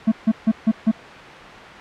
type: tone bursts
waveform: triangle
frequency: 220.8 Hz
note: A3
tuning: 6 cents sharp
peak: -10 dBFS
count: 5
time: 0.07-0.915 s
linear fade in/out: 10 ms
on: 49 ms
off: 150 ms
effects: white hiss -36 dBFS RMS until 1.8 s + low-pass 2000 Hz 12 dB/octave